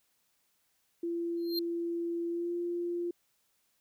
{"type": "tone with pitch glide", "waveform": "sine", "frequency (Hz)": [340, 346.9], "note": ["F4", "F4"], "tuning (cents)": [-46, -12], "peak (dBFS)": -31, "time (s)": [1.03, 3.11], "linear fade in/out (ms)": 5, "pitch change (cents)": 34, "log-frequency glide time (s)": [2.29, 2.53]}
{"type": "tone with exponential growth", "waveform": "square", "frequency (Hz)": 4186, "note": "C8", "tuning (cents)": 0, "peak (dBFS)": -29, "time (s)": [1.37, 1.59], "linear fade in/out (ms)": 2, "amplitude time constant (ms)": 46}
{"effects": ["white hiss -74 dBFS RMS until 3.8 s"]}